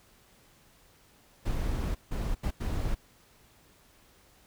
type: noise bursts at uneven times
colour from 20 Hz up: brown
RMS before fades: -30 dBFS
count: 4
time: 1.45-1.95 / 2.11-2.35 / 2.43-2.51 / 2.6-2.95 s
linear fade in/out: 10 ms
effects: pink hiss -61 dBFS RMS until 4.46 s